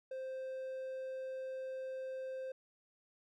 triangle tone, 523.3 Hz, C5, in tune, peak -38 dBFS, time 0.11-2.52 s, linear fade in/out 5 ms, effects none

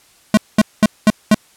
square tone bursts, 213.7 Hz, G#3, 50 cents sharp, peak -7 dBFS, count 5, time 0.34-1.345 s, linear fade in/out 2 ms, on 33 ms, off 210 ms, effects white hiss -51 dBFS RMS until 1.56 s + low-pass 11000 Hz 12 dB/octave

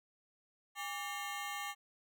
20% pulse ring-modulated tone, 987 Hz, B5, 1 cent flat, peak -31 dBFS, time 0.75-1.75 s, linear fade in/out 50 ms, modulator 173 Hz, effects none

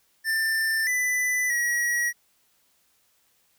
square tone with pitch steps, 1784 / 1994 / 1912 Hz, A6 / B6 / A#6, +23 / +16 / +43 cents, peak -23 dBFS, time 0.24-2.13 s, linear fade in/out 50 ms, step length 630 ms, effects white hiss -66 dBFS RMS until 3.58 s

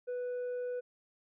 sine tone with tanh clipping, 493.9 Hz, B4, in tune, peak -35 dBFS, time 0.07-0.81 s, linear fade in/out 20 ms, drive 3 dB, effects none

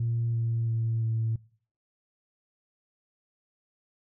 sine tone with pitch steps, 116.54 / 115.13 / 113.75 / 112.38 Hz, A#2 / A#2 / A#2 / A2, 0 / -21 / -42 / +37 cents, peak -24 dBFS, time 0-1.36 s, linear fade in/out 5 ms, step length 340 ms, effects noise-tail reverb RT60 0.5 s tail -23 dB re dry + tanh soft clip ceiling -21 dBFS

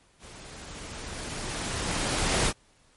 pink noise with level ramp, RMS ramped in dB -47 to -23 dBFS, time 0.19-2.53 s, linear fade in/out 50 ms, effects pink hiss -62 dBFS RMS until 2.96 s + MP3 48 kbps

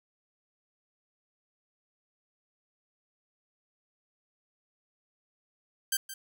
5% pulse tone with echo, 1568 Hz, G6, in tune, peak -15 dBFS, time 5.92-5.97 s, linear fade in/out 5 ms, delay 170 ms, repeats 1, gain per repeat -13 dB, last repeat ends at 6.14 s, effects none

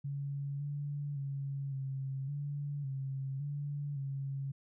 sine tone with pitch steps, 140.7 / 144.3 / 138.6 / 134.8 / 143.9 / 135.1 / 144.2 / 137.2 Hz, C#3 / D3 / C#3 / C#3 / D3 / C#3 / D3 / C#3, +26 / -30 / 0 / -48 / -35 / -44 / -31 / -17 cents, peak -35 dBFS, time 0.04-4.52 s, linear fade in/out 10 ms, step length 560 ms, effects none

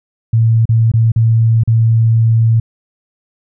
sine tone with dropouts, 113.5 Hz, A#2, 46 cents flat, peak -7 dBFS, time 0.33-2.6 s, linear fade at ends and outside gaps 5 ms, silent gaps 0.655-0.691 / 0.917-0.937 / 1.119-1.16 / 1.636-1.675 s, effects none

